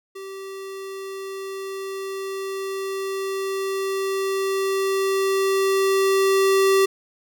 square tone with level ramp, 387.7 Hz, G4, 19 cents flat, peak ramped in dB -34 to -15 dBFS, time 0.15-6.86 s, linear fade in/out 10 ms, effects none

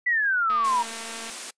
sine exponential sweep, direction down, 1996 to 930 Hz, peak -20 dBFS, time 0.06-0.83 s, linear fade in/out 10 ms
click train, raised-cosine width 0.3 ms, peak -23 dBFS, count 182, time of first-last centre 0.5-1.297 s, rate 227 Hz
white high-pass noise, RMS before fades -35 dBFS, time 0.64-1.51 s, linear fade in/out 10 ms, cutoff 210 Hz, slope 48 dB/octave
effects noise-tail reverb RT60 0.1 s tail -24 dB re dry + resampled to 22050 Hz

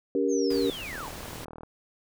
sine chord, G diminished, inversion second, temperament just, 282.2 / 392 / 470.4 Hz, Db4 / G4 / Bb4, +31 / 0 / +16 cents, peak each -27 dBFS, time 0.15-0.7 s, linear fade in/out 2 ms
sine linear sweep, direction down, 6645 to 587.3 Hz, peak -36 dBFS, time 0.28-1.11 s, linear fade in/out 50 ms
pink noise, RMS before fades -41 dBFS, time 0.5-1.45 s, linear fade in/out 5 ms
click train, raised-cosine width 1 ms, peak -27 dBFS, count 29, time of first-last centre 0.93-1.634 s, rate 39.8 Hz
effects none

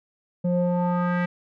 square tone with low-pass filter sweep, 176.8 Hz, F3, 22 cents sharp, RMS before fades -23 dBFS, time 0.44-1.26 s, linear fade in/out 10 ms, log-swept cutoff 410 to 2000 Hz, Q 2.9, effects none

